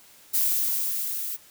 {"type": "noise with level ramp", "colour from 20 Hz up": "violet", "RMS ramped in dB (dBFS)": [-22, -32], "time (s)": [0.33, 1.37], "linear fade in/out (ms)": 20, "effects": ["white hiss -53 dBFS RMS until 1.5 s"]}